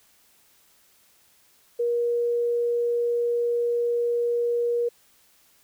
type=tone; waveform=sine; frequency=475.5 Hz; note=A#4; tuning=34 cents sharp; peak=-21 dBFS; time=1.79-4.89 s; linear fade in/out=10 ms; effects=white hiss -60 dBFS RMS until 5.63 s